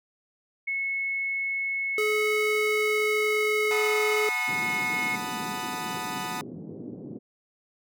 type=tone with pitch glide; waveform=sine; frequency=2193 to 2170 Hz; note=C#7 to C#7; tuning=-19 to -37 cents; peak=-26 dBFS; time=0.67-5.16 s; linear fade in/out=10 ms; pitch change=-18 cents; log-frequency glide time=2.47-3.67 s
type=tone; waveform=square; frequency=425.5 Hz; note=G#4; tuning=42 cents sharp; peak=-25 dBFS; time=1.98-4.29 s; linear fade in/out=2 ms
type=chord; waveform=sawtooth; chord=B dominant seventh; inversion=second; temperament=equal with one note detuned; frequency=740 / 880 / 987.8 / 1240.9 Hz; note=F#5 / A5 / B5 / D#6; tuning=0 / 0 / 0 / -5 cents; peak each=-33 dBFS; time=3.71-6.41 s; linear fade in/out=0 ms
type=band-pass noise; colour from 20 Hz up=pink; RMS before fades=-39 dBFS; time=4.47-7.19 s; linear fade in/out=20 ms; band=160 to 390 Hz; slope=24 dB/octave
effects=none